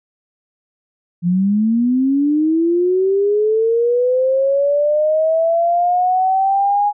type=linear sweep; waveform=sine; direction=up; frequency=169.7 to 831 Hz; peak=-12 dBFS; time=1.22-6.93 s; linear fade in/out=50 ms; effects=none